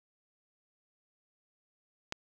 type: click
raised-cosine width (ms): 0.2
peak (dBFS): -17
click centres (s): 2.124
effects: none